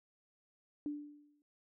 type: tone with exponential decay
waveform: sine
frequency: 293.7 Hz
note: D4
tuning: in tune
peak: -34 dBFS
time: 0.86-1.42 s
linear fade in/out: 1 ms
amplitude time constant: 120 ms
effects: none